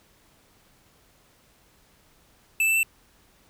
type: tone with pitch steps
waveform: square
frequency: 2637 / 2655 / 2674 Hz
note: E7 / E7 / E7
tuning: 0 / +12 / +24 cents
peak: -20 dBFS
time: 2.6-2.831 s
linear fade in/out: 2 ms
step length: 77 ms
effects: pink hiss -60 dBFS RMS until 3.49 s